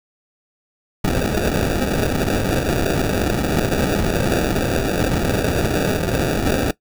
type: noise with sample-and-hold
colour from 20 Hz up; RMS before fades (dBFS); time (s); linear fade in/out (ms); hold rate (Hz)
blue; -19; 1.04-6.71; 5; 1050
effects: noise-tail reverb RT60 0.1 s tail -19 dB re dry